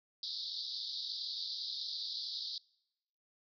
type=band-pass noise; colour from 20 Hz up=white; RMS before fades=-41 dBFS; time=0.23-2.58 s; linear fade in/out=2 ms; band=3600 to 5000 Hz; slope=96 dB/octave; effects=noise-tail reverb RT60 0.9 s tail -26 dB re dry